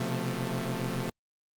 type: tone cluster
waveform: sawtooth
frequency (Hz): 126 / 133.1 / 174.8 / 221.3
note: B2 / C3 / F3 / A3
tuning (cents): +35 / +30 / +2 / +10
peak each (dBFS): -31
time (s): 0-1.1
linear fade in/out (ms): 5
effects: Opus 48 kbps